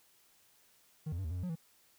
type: tone with pitch steps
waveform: triangle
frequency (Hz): 155.1 / 85.6 / 95.7 / 78.2 / 90.2 / 89.1 / 180.3 / 163.2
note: D#3 / F2 / G2 / D#2 / F#2 / F2 / F#3 / E3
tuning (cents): -5 / -34 / -41 / +9 / -44 / +35 / -45 / -17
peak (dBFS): -33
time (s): 1.06-1.556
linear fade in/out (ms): 10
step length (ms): 62
effects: white hiss -67 dBFS RMS until 1.98 s